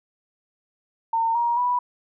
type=tone with pitch steps; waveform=sine; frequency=910 / 945.4 / 982.1 Hz; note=A#5 / A#5 / B5; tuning=-42 / +24 / -10 cents; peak=-19 dBFS; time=1.13-1.79 s; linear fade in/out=5 ms; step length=220 ms; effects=none